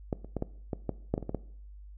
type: clicks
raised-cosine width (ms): 2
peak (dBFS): -16 / -30 / -18 / -17 / -18 / -16 / -13 / -18 / -26 / -20 / -17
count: 11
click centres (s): 0.128 / 0.246 / 0.367 / 0.424 / 0.732 / 0.893 / 1.14 / 1.179 / 1.227 / 1.294 / 1.347
effects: noise-tail reverb RT60 0.6 s tail -19 dB re dry + added 50 Hz sine -45 dBFS peak until 1.97 s

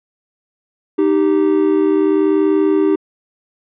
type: tone pair together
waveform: triangle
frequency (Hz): 309.8 / 390.5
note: D#4 / G4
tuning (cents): -7 / -7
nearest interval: major third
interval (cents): 400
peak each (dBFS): -12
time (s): 0.98-2.96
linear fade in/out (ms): 10
effects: resampled to 8000 Hz

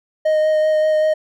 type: tone with vibrato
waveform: triangle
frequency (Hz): 620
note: D#5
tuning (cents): -6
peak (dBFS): -11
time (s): 0.25-1.14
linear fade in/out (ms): 10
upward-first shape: sine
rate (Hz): 5.2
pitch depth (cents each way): 11
effects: none

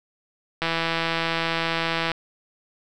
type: click train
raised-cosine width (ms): 0.3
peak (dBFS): -8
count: 248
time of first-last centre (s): 0.62-2.117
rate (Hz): 165
effects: none

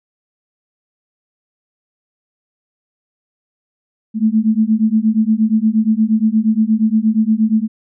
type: beating tone pair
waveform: sine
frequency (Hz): 214.7 / 223.2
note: A3 / A3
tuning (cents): -42 / +25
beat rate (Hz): 8.5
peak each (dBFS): -14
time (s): 4.14-7.68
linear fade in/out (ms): 50
effects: none

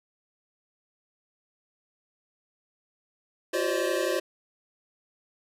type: tone cluster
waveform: square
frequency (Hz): 346.9 / 378.3 / 526 / 578 / 622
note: F4 / F#4 / C5 / D5 / D#5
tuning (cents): -12 / +38 / +9 / -28 / -1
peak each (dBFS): -32 / -32 / -31 / -33 / -35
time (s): 3.53-4.2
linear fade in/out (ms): 10
effects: resampled to 32000 Hz + 9-bit

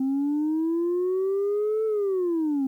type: linear two-way sweep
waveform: sine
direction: up then down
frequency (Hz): 261.6 to 442.3 to 261.6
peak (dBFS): -20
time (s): 0-2.67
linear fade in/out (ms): 5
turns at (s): 1.85
effects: tanh soft clip ceiling -20 dBFS + 10-bit

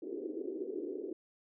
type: band-pass noise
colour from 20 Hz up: white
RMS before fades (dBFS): -40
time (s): 0.02-1.13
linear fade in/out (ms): 5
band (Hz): 300 to 420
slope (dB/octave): 48
effects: none

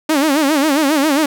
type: tone with vibrato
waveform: sawtooth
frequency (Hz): 293.5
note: D4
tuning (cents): -1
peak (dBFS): -8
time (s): 0.09-1.26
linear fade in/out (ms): 5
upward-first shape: sine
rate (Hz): 7.4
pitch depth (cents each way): 150
effects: none

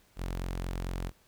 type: tone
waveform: sawtooth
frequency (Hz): 44.48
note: F1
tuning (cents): +32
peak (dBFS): -29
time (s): 0.16-1.12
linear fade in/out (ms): 50
effects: pink hiss -65 dBFS RMS until 1.27 s

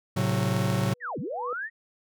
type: chord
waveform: 45% pulse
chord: F# diminished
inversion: first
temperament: just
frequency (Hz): 111 / 133.2 / 185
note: A2 / C3 / F#3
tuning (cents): +16 / +31 / 0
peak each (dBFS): -28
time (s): 0.16-0.94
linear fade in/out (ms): 10
type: tone with exponential growth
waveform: sine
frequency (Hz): 489.4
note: B4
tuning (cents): -16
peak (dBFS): -29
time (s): 0.79-1.53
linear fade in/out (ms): 2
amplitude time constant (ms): 160
type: linear two-way sweep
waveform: sine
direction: down then up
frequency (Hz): 2000 to 116.54 to 1905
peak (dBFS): -30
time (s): 1-1.7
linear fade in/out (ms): 50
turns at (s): 1.19
effects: none

